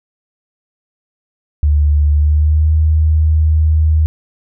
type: tone with pitch glide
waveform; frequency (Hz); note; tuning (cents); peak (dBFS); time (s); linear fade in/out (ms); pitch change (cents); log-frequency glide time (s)
sine; 73.8 to 78.05; D2 to D#2; +9 to +6; -8; 1.63-4.06; 0; +97; 2.13-2.72
effects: none